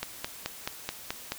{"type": "click train", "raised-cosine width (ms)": 0.2, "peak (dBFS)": -13, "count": 7, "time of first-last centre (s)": [0.03, 1.32], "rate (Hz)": 4.65, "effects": ["white hiss -45 dBFS RMS until 1.38 s"]}